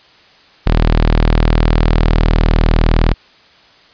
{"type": "tone", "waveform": "sawtooth", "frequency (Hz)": 39.7, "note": "D#1", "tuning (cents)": 36, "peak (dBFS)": -5, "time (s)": [0.66, 3.14], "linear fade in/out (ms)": 10, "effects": ["white hiss -46 dBFS RMS until 3.93 s", "resampled to 11025 Hz"]}